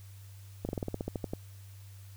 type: slowing click train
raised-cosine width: 2 ms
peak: -20 dBFS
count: 12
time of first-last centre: 0.65-1.335 s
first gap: 39 ms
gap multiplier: 1.09
effects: added 98 Hz sine -47 dBFS peak until 2.16 s + white hiss -60 dBFS RMS until 2.16 s